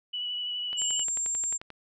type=tone with vibrato; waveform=sine; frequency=2949 Hz; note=F#7; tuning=6 cents flat; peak=-30 dBFS; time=0.13-1.04 s; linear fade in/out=10 ms; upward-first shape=sine; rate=12 Hz; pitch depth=17 cents each way
type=click train; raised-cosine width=0.3 ms; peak=-26 dBFS; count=12; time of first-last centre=0.73-1.703 s; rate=11.3 Hz
type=tone; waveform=sine; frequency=7400 Hz; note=A#8; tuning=14 cents flat; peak=-27 dBFS; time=0.77-1.58 s; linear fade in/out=20 ms
effects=none